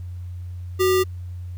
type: tone with sample-and-hold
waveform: sine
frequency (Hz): 372.3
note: F#4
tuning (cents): +11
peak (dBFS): -15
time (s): 0.79-1.04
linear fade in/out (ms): 20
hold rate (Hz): 1575
effects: added 89 Hz sine -30 dBFS peak until 1.57 s + pink hiss -60 dBFS RMS until 1.57 s